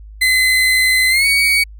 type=tone with pitch glide; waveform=35% pulse; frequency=2039 to 2249 Hz; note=C7 to C#7; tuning=-45 to +24 cents; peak=-9 dBFS; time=0.21-1.64 s; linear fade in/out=10 ms; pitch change=+169 cents; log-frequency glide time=1.09-1.27 s; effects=added 52 Hz sine -33 dBFS peak until 1.79 s